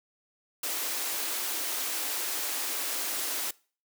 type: high-pass noise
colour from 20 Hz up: white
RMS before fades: -32 dBFS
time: 0.63-3.51 s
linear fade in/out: 5 ms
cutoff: 260 Hz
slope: 96 dB/octave
effects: noise-tail reverb RT60 0.4 s tail -23 dB re dry